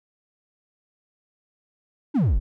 triangle exponential sweep, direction down, 329.6 to 36.71 Hz, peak -15 dBFS, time 2.14-2.4 s, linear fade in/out 20 ms, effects none

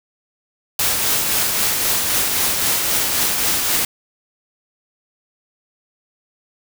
white noise with tremolo, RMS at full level -17 dBFS, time 0.79-3.85 s, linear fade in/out 2 ms, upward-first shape triangle, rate 3.8 Hz, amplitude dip 35%, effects none

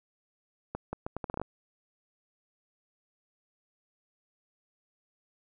accelerating click train, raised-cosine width 1 ms, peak -20 dBFS, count 10, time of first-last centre 0.75-1.416 s, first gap 180 ms, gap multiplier 0.75, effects none

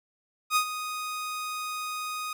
sawtooth tone with ADSR envelope, 1244.5 Hz, D#6, in tune, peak -16 dBFS, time 0.5-2.33 s, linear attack 61 ms, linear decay 83 ms, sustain -12 dB, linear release 3 ms, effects none

